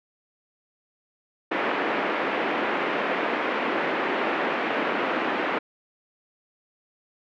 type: band-pass noise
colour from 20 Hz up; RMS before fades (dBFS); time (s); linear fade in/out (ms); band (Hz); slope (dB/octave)
pink; -26; 1.51-5.59; 10; 270 to 2500; 24
effects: none